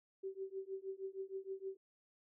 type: tone with tremolo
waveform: sine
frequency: 385.3 Hz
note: G4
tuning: 30 cents flat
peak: -38 dBFS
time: 0.23-1.77 s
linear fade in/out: 10 ms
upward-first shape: triangle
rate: 6.4 Hz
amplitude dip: 100%
effects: none